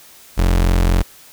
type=tone; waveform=35% pulse; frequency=44 Hz; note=F1; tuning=14 cents sharp; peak=-10 dBFS; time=0.37-1.03 s; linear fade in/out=20 ms; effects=white hiss -44 dBFS RMS until 1.32 s